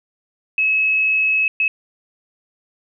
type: tone bursts at uneven times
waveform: sine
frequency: 2577 Hz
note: E7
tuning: 40 cents flat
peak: -14 dBFS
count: 2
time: 0.58-1.48 / 1.6-1.68 s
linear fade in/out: 2 ms
effects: none